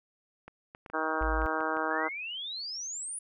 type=clicks; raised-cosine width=0.5 ms; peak=-30 dBFS; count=9; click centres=0.48 / 0.749 / 0.862 / 0.9 / 1.224 / 1.418 / 1.465 / 1.606 / 1.769 s
type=harmonic tone; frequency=158.1 Hz; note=D#3; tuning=28 cents sharp; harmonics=2 / 3 / 4 / 5 / 6 / 7 / 8 / 9 / 10; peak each=-37 / -37 / -37 / -37 / -37 / -37 / -37 / -37 / -37 dBFS; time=0.93-2.09 s; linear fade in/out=20 ms
type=tone; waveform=sine; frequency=53.7 Hz; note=A1; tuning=41 cents flat; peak=-29 dBFS; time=1.21-1.46 s; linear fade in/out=0 ms
type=exponential sweep; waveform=sine; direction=up; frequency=1610 to 9956 Hz; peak=-35 dBFS; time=1.9-3.19 s; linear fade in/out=5 ms
effects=none